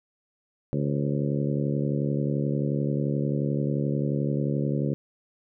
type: harmonic tone with a mistuned harmonic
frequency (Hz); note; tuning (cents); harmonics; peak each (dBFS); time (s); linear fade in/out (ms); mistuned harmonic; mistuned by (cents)
71.4; D2; -48; 2 / 3 / 4 / 5 / 6 / 7 / 8; -26 / -30 / -32 / -34 / -36 / -37 / -38; 0.73-4.94; 0; 8; -75
effects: none